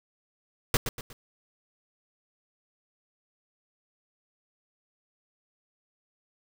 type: noise with echo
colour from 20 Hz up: pink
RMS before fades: -22 dBFS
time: 0.74-0.77 s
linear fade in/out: 2 ms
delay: 120 ms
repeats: 3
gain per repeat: -8 dB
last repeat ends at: 1.13 s
effects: none